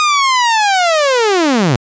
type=linear sweep; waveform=sawtooth; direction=down; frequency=1244.5 to 110 Hz; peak=-6 dBFS; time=0-1.76 s; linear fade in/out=0 ms; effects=resampled to 16000 Hz